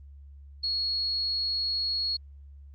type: tone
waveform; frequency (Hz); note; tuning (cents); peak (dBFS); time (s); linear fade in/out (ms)
sine; 4328; C#8; -42; -26; 0.63-2.17; 10
effects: added 70 Hz sine -45 dBFS peak until 2.74 s + Opus 32 kbps